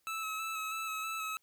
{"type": "tone with vibrato", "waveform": "25% pulse", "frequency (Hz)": 1300, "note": "E6", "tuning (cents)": -24, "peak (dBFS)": -32, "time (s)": [0.07, 1.37], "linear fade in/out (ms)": 0, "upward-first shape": "square", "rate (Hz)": 3.1, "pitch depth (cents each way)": 18, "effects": ["white hiss -75 dBFS RMS until 1.42 s"]}